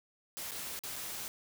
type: noise with dropouts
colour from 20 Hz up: white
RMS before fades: -41 dBFS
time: 0.37-1.28 s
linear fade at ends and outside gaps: 0 ms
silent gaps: 0.51-0.517 / 0.791-0.836 / 0.959-0.963 s
effects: none